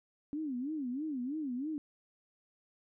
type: tone with vibrato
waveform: sine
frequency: 277.2 Hz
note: C#4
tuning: in tune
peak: -34 dBFS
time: 0.33-1.78 s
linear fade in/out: 0 ms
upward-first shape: sine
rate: 3.1 Hz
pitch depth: 230 cents each way
effects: none